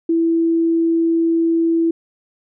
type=tone; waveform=sine; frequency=331 Hz; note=E4; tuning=7 cents sharp; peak=-13 dBFS; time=0.09-1.91 s; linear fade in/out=5 ms; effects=none